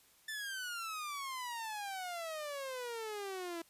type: exponential sweep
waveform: sawtooth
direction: down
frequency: 1778 to 329.6 Hz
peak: -36 dBFS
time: 0.28-3.62 s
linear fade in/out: 5 ms
effects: white hiss -66 dBFS RMS until 3.69 s + resampled to 32000 Hz